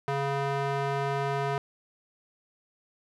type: tone with band-pass filter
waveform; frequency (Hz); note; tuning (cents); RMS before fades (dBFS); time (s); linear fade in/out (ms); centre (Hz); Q
square; 139.2; C#3; +8; -29; 0.08-1.58; 0; 870; 0.78
effects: none